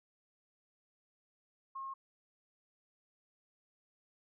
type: tone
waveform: sine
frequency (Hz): 1077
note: C6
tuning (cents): +50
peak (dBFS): -40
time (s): 1.75-1.94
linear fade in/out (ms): 10
effects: none